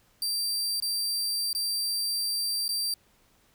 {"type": "tone with dropouts", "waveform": "sawtooth", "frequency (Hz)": 4699, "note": "D8", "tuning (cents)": 0, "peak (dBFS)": -24, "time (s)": [0.22, 2.94], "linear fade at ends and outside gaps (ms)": 2, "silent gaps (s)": [[0.801, 0.823], [1.53, 1.549], [2.681, 2.69]], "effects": ["pink hiss -64 dBFS RMS until 3.54 s"]}